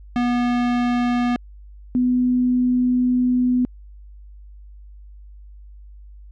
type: tone pair in turn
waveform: square / sine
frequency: 243.1 / 249.4 Hz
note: B3 / B3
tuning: -27 / +17 cents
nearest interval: unison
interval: 44 cents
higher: second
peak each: -18 / -15 dBFS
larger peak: second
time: 0.16-1.36 / 1.95-3.65 s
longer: second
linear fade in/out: 0 ms
effects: added 50 Hz sine -39 dBFS peak until 6.31 s + low-pass 3000 Hz 12 dB/octave